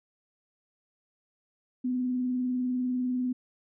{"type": "tone with vibrato", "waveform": "sine", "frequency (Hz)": 251.2, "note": "B3", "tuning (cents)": 30, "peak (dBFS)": -26, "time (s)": [1.84, 3.33], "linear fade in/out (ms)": 10, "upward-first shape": "sine", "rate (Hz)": 20, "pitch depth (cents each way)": 35, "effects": []}